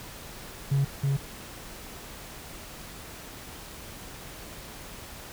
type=tone with echo; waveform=triangle; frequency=138.5 Hz; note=C#3; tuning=1 cent flat; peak=-18 dBFS; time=0.71-0.85 s; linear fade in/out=10 ms; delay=320 ms; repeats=1; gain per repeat=-2 dB; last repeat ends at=1.17 s; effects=tanh soft clip ceiling -16 dBFS + pink hiss -43 dBFS RMS until 5.32 s

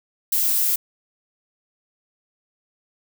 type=noise; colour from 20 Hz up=violet; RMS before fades=-20 dBFS; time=0.32-0.76 s; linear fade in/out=5 ms; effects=none

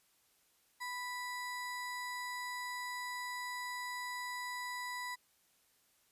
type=ring-modulated tone; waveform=square; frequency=1481 Hz; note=F#6; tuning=1 cent sharp; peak=-37 dBFS; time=0.8-5.16 s; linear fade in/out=20 ms; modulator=489 Hz; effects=white hiss -72 dBFS RMS until 6.11 s + resampled to 32000 Hz

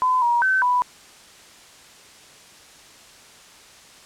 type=tone with pitch steps; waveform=sine; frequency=1014 / 951 / 1533 / 989 Hz; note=B5 / A#5 / G6 / B5; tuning=+45 / +34 / -39 / +2 cents; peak=-16 dBFS; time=0.02-0.82 s; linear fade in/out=0 ms; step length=200 ms; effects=white hiss -47 dBFS RMS until 4.05 s + low-pass 8000 Hz 12 dB/octave

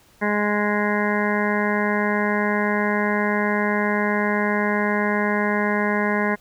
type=harmonic tone; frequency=207.7 Hz; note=G#3; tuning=in tune; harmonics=1 / 2 / 3 / 4 / 5 / 7 / 8 / 9 / 10; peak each=-23 / -26 / -28 / -30 / -28 / -32 / -28 / -29 / -31 dBFS; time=0.21-6.36 s; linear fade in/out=20 ms; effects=pink hiss -55 dBFS RMS until 6.4 s

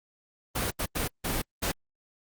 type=noise bursts at uneven times; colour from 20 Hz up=pink; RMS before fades=-29 dBFS; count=5; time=0.55-0.71 / 0.79-0.86 / 0.95-1.08 / 1.24-1.42 / 1.62-1.72 s; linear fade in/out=10 ms; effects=Opus 32 kbps

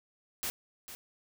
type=noise with echo; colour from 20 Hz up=white; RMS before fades=-35 dBFS; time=0.43-0.5 s; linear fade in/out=0 ms; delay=450 ms; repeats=1; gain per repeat=-11 dB; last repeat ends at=0.95 s; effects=none

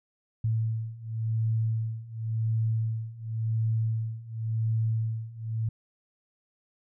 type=beating tone pair; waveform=sine; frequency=111.3 / 112.22 Hz; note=A2 / A2; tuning=+20 / +35 cents; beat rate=0.92 Hz; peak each=-30 / -28 dBFS; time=0.44-5.69 s; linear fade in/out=5 ms; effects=none

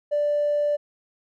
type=tone with tanh clipping; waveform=triangle; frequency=587.3 Hz; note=D5; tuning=in tune; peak=-19 dBFS; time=0.11-0.77 s; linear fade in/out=20 ms; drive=1 dB; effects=none

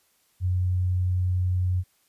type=tone; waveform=sine; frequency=91.1 Hz; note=F#2; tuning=26 cents flat; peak=-21 dBFS; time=0.4-1.84 s; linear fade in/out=50 ms; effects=white hiss -66 dBFS RMS until 2.08 s + resampled to 32000 Hz

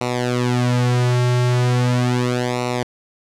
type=tone with flanger; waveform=sawtooth; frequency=123.47 Hz; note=B2; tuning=in tune; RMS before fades=-18 dBFS; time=0.01-2.83 s; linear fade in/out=0 ms; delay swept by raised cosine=0.61 to 4.11 ms; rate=0.38 Hz; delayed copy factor=-0.9; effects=low-pass 8000 Hz 12 dB/octave

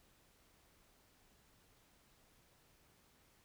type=silence; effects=pink hiss -70 dBFS RMS until 3.44 s

